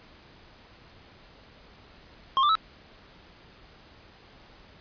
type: tone with pitch steps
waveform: square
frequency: 1070 / 1180.4 / 1302.2 Hz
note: C6 / D6 / E6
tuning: +38 / +8 / -22 cents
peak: -20 dBFS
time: 2.37-2.553 s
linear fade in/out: 0 ms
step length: 61 ms
effects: pink hiss -53 dBFS RMS until 4.8 s + resampled to 11025 Hz